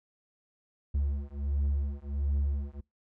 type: beating tone pair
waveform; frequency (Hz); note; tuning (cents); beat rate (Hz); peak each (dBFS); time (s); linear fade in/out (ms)
triangle; 70 / 71.4; C#2 / D2; +18 / -48; 1.4; -29; 0.94-2.81; 10
effects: noise-tail reverb RT60 0.2 s tail -26 dB re dry